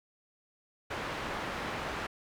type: low-pass noise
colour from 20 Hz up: white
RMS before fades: -37 dBFS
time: 0.9-2.07 s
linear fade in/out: 10 ms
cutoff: 1700 Hz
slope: 12 dB/octave
effects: none